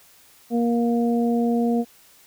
harmonic tone, 235.4 Hz, A#3, 17 cents sharp, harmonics 1 / 2 / 3, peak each -19 / -25 / -29 dBFS, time 0.5-1.85 s, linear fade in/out 50 ms, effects white hiss -53 dBFS RMS until 2.26 s

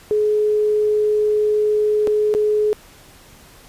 sine tone with dropouts, 423.2 Hz, G#4, 33 cents sharp, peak -14 dBFS, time 0.11-2.73 s, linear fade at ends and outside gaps 0 ms, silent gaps 2.072-2.076 / 2.34-2.349 s, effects pink hiss -46 dBFS RMS until 3.68 s + resampled to 32000 Hz

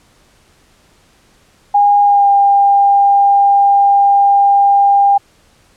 sine tone with pitch glide, 815 to 801 Hz, G#5 to G5, -33 to +37 cents, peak -6 dBFS, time 1.74-5.18 s, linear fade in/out 10 ms, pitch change -30 cents, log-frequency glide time 2.03-2.29 s, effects pink hiss -51 dBFS RMS until 5.76 s + low-pass 10000 Hz 12 dB/octave

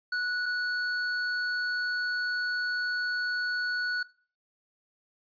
square tone pair in turn, 1473 / 1473 Hz, F#6 / F#6, -8 / -8 cents, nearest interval unison, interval 0 cents, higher neither, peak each -28 dBFS, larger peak neither, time 0.12-0.46 / 0.46-4.03 s, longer second, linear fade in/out 5 ms, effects noise-tail reverb RT60 0.4 s tail -19 dB re dry + resampled to 11025 Hz

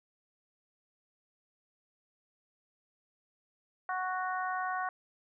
harmonic tone, 370 Hz, F#4, in tune, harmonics 2 / 3 / 4 / 5, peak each -35 / -36 / -38 / -43 dBFS, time 3.89-4.89 s, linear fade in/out 2 ms, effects none

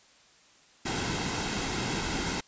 pink noise with comb filter, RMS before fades -31 dBFS, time 0.85-2.41 s, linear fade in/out 10 ms, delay 1.7 ms, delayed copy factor -0.5, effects white hiss -59 dBFS RMS until 2.47 s + resampled to 16000 Hz

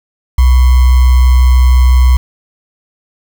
sine tone with sample-and-hold, 63 Hz, B1, 35 cents sharp, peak -3 dBFS, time 0.38-2.17 s, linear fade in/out 5 ms, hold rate 1050 Hz, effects none

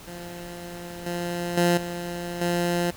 15% pulse tone with level steps, 174 Hz, F3, 6 cents flat, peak -30 / -21 / -12 / -24 / -16 dBFS, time 0.07-2.91 s, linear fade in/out 10 ms, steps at 1.06 / 1.57 / 1.77 / 2.41 s, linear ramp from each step 5 ms, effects pink hiss -45 dBFS RMS until 2.96 s

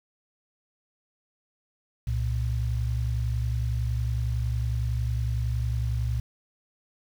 sine tone pair together, 65.41 / 116.32 Hz, C2 / A#2, 0 / -3 cents, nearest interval minor seventh, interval 997 cents, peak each -27 dBFS, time 2.07-6.2 s, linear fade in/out 5 ms, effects 8-bit

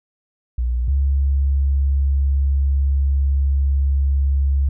sine tone pair in turn, 60.6 / 68.95 Hz, B1 / C#2, -32 / -9 cents, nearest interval major second, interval 223 cents, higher second, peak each -17 / -14 dBFS, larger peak second, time 0.58-0.88 / 0.88-4.69 s, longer second, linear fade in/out 5 ms, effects none

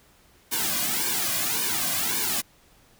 white noise with flanger, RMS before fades -26 dBFS, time 0.51-2.42 s, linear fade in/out 20 ms, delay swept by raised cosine 1.5 to 2.28 ms, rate 1.8 Hz, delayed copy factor -1, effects pink hiss -58 dBFS RMS until 2.99 s

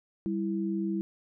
sine tone pair together, 195.98 / 329.6 Hz, G3 / E4, 0 / 0 cents, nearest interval major sixth, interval 900 cents, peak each -30 / -31 dBFS, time 0.26-1.01 s, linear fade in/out 0 ms, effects none

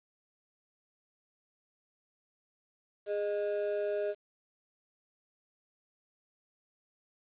triangle ring-modulated tone, 514 Hz, C5, 31 cents flat, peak -25 dBFS, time 3.06-4.15 s, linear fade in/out 50 ms, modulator 102 Hz, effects resampled to 8000 Hz + 10-bit

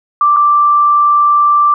sine tone with dropouts, 1174.7 Hz, D6, in tune, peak -6 dBFS, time 0.21-1.74 s, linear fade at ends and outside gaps 2 ms, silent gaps 0.364-0.368 s, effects none

